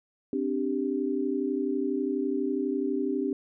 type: chord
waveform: sine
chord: C suspended second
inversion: none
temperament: equal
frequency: 261.6 / 293.7 / 392 Hz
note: C4 / D4 / G4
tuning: 0 / 0 / 0 cents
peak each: -30 dBFS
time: 0.33-3.33 s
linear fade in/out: 2 ms
effects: none